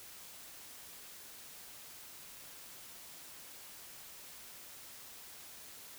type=silence; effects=white hiss -52 dBFS RMS until 5.98 s